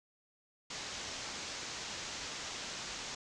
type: low-pass noise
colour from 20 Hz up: white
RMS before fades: -43 dBFS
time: 0.7-3.15 s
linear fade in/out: 5 ms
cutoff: 7000 Hz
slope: 48 dB/octave
effects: none